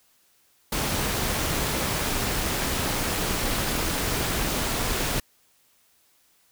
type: noise with amplitude modulation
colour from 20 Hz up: pink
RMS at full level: -24 dBFS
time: 0.72-5.2 s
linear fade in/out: 5 ms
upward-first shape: sine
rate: 282 Hz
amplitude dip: 50%
effects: white hiss -63 dBFS RMS until 6.51 s